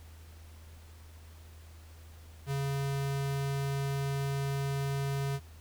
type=tone; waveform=square; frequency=138.59 Hz; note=C#3; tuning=in tune; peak=-31 dBFS; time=2.46-5.4 s; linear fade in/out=50 ms; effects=added 80 Hz sine -49 dBFS peak until 5.6 s + pink hiss -59 dBFS RMS until 5.6 s